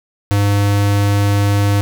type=tone; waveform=square; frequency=101.3 Hz; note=G#2; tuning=43 cents flat; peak=-12 dBFS; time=0.31-1.81 s; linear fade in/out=0 ms; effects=none